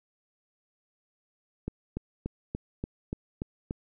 click train, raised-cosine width 3 ms, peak -19 dBFS, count 8, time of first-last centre 1.68-3.709 s, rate 3.45 Hz, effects none

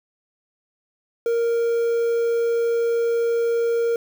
triangle tone with quantisation, 466.2 Hz, A#4, in tune, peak -16 dBFS, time 1.26-3.96 s, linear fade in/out 2 ms, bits 7, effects none

